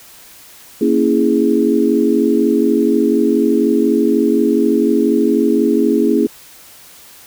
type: chord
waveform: sine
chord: A# half-diminished seventh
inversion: none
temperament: equal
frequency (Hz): 233.1 / 277.2 / 329.6 / 415.3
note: A#3 / C#4 / E4 / G#4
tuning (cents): 0 / 0 / 0 / 0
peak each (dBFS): -16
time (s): 0.81-6.27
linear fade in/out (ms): 5
effects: white hiss -41 dBFS RMS until 7.26 s